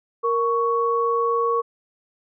sine tone pair together, 466.2 / 1114 Hz, A#4 / C#6, 0 / +8 cents, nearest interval octave + minor third, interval 1508 cents, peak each -21 dBFS, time 0.23-1.62 s, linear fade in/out 20 ms, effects none

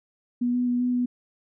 sine tone with pitch steps, 243.4 / 247 / 244.3 / 247.8 / 246.1 Hz, B3 / B3 / B3 / B3 / B3, -25 / 0 / -19 / +6 / -6 cents, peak -21 dBFS, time 0.41-1.06 s, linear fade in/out 10 ms, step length 130 ms, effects none

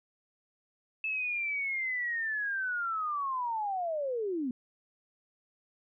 sine linear sweep, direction down, 2626 to 235.9 Hz, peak -30 dBFS, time 1.04-4.51 s, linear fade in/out 2 ms, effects none

